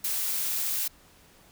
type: noise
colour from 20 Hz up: blue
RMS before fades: -29 dBFS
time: 0.04-0.88 s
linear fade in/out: 5 ms
effects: pink hiss -57 dBFS RMS until 1.51 s